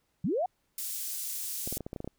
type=linear sweep; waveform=sine; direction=up; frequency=135.4 to 772 Hz; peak=-26 dBFS; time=0.24-0.46 s; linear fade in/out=5 ms
type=high-pass noise; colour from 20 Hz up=pink; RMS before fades=-36 dBFS; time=0.78-1.78 s; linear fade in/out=2 ms; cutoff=8100 Hz; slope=12 dB/octave
type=clicks; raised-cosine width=2 ms; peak=-24 dBFS; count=10; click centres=1.675 / 1.726 / 1.771 / 1.807 / 1.865 / 1.931 / 1.962 / 2.004 / 2.045 / 2.076 s
effects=pink hiss -75 dBFS RMS until 2.18 s